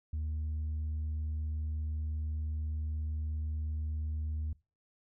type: tone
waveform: sine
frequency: 77.1 Hz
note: D#2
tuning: 15 cents flat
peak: -30 dBFS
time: 0.13-4.53 s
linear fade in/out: 5 ms
effects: noise-tail reverb RT60 0.3 s tail -24 dB re dry + tanh soft clip ceiling -31 dBFS